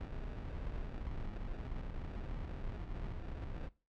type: noise with sample-and-hold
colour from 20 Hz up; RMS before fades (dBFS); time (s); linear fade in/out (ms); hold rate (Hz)
brown; -42; 0-3.69; 10; 1050
effects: noise-tail reverb RT60 0.3 s tail -19 dB re dry + low-pass 3000 Hz 12 dB/octave